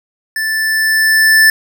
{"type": "tone with level ramp", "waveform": "square", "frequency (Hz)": 1760, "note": "A6", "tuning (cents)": 0, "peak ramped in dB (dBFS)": [-16, -5], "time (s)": [0.36, 1.5], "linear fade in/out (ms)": 2, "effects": []}